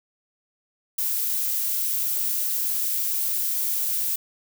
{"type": "noise", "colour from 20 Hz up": "violet", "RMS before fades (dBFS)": -25, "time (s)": [0.98, 4.16], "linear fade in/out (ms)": 5, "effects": []}